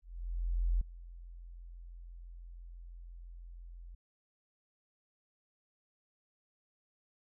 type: tone with ADSR envelope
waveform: sine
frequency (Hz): 43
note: F1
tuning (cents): -26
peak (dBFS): -26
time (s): 0.02-3.95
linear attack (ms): 790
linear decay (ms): 4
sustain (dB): -20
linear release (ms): 7
effects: none